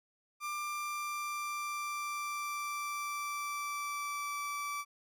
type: tone with pitch glide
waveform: 30% pulse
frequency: 1189 to 1159.2 Hz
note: D6 to D6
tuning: +21 to -23 cents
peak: -33 dBFS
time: 0.4-4.85 s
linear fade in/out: 50 ms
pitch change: -44 cents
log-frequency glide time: 0.57-4.4 s
effects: none